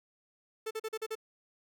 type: tone bursts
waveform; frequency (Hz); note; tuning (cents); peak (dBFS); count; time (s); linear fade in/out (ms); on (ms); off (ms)
45% pulse; 440; A4; 0; -34; 6; 0.66-1.154; 10; 49; 40
effects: none